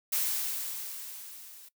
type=noise with level ramp; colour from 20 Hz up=blue; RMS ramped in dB=-28 to -51 dBFS; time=0.12-1.69 s; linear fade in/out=10 ms; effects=noise-tail reverb RT60 0.1 s tail -19 dB re dry